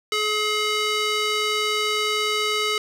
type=tone with band-pass filter; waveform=square; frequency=424.6 Hz; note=G#4; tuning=38 cents sharp; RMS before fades=-23 dBFS; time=0.12-2.78 s; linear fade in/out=2 ms; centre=3200 Hz; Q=0.84; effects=none